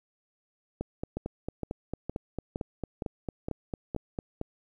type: two click trains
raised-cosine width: 2 ms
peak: -19 / -19 dBFS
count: 17 / 7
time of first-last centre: 0.81-4.414 / 1.17-3.948 s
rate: 4.44 / 2.16 Hz
effects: 10-bit